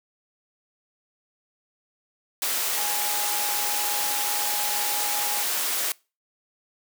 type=tone in noise; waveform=sine; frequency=830 Hz; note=G#5; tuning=1 cent flat; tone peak=-32 dBFS; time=2.77-5.43 s; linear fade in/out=2 ms; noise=white; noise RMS=-26 dBFS; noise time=2.42-5.92 s; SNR=-9 dB; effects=noise-tail reverb RT60 0.3 s tail -24 dB re dry + high-pass 400 Hz 12 dB/octave